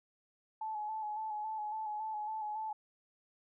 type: tone with vibrato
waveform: sine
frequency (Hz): 859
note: A5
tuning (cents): -42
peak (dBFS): -36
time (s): 0.61-2.73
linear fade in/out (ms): 5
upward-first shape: square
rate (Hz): 3.6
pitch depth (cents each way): 30
effects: none